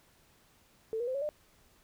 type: tone with pitch steps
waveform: sine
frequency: 444.3 / 478.9 / 516.3 / 556.6 / 600 Hz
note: A4 / A#4 / C5 / C#5 / D5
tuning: +17 / +47 / -23 / +7 / +37 cents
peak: -31 dBFS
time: 0.93-1.29 s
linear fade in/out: 0 ms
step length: 72 ms
effects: pink hiss -65 dBFS RMS until 1.83 s